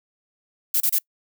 violet noise bursts, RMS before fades -20 dBFS, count 3, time 0.74-0.987 s, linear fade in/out 5 ms, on 63 ms, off 29 ms, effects noise-tail reverb RT60 0.1 s tail -26 dB re dry

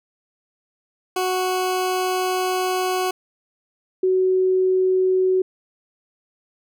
20% pulse / sine tone pair in turn, 369.4 / 373.3 Hz, F#4 / F#4, -3 / +15 cents, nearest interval unison, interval 18 cents, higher second, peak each -15 dBFS, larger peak neither, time 1.16-3.11 / 4.03-5.42 s, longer first, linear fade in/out 5 ms, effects none

